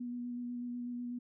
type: tone with vibrato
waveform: sine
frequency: 243.1 Hz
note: B3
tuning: 27 cents flat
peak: -37 dBFS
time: 0-1.19 s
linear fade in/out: 10 ms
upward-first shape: square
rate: 8.1 Hz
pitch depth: 11 cents each way
effects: none